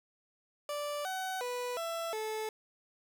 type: tone with pitch steps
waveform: 30% pulse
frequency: 585 / 753 / 492.5 / 667 / 435.1 Hz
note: D5 / F#5 / B4 / E5 / A4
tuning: -7 / +30 / -5 / +20 / -19 cents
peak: -32 dBFS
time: 0.69-2.49 s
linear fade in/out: 2 ms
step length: 360 ms
effects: 12-bit